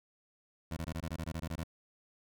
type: tone bursts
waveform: 20% pulse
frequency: 82 Hz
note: E2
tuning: 9 cents flat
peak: -31 dBFS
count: 12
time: 0.71-1.637 s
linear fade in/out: 5 ms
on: 58 ms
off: 21 ms
effects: none